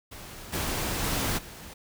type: noise with level steps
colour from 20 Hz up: pink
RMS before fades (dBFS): -43 / -30 / -28 / -44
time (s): 0.11-1.74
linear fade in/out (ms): 10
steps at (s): 0.52 / 1.02 / 1.37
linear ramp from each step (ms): 20
effects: none